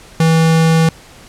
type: tone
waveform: square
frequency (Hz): 162.4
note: E3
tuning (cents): -26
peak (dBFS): -9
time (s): 0.2-0.89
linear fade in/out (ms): 2
effects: pink hiss -40 dBFS RMS until 1.28 s + low-pass 10000 Hz 12 dB/octave